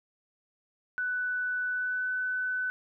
sine tone with pitch glide, 1491 to 1504 Hz, F#6 to F#6, +13 to +28 cents, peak -28 dBFS, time 0.98-2.7 s, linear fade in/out 0 ms, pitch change +15 cents, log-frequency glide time 1.7-2.07 s, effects none

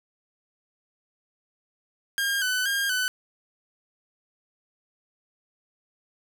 sawtooth tone with vibrato, 1557 Hz, G6, 12 cents flat, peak -20 dBFS, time 2.18-3.08 s, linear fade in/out 0 ms, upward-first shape square, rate 2.1 Hz, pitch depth 61 cents each way, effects none

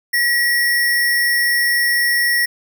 sine tone with sample-and-hold, 1918 Hz, A#6, 49 cents sharp, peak -13 dBFS, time 0.13-2.46 s, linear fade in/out 10 ms, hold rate 7350 Hz, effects none

